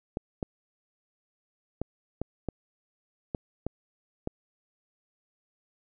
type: clicks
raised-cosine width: 2 ms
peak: -17 dBFS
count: 8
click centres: 0.171 / 0.428 / 1.816 / 2.216 / 2.487 / 3.348 / 3.666 / 4.274 s
effects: none